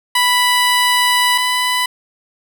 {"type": "tone pair in turn", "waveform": "15% pulse", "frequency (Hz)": [987.8, 996.4], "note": ["B5", "B5"], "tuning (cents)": [0, 15], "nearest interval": "unison", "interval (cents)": 15, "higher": "second", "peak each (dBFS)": [-5, -8], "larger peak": "first", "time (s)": [[0.15, 1.38], [1.38, 1.86]], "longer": "first", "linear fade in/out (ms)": 5, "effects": []}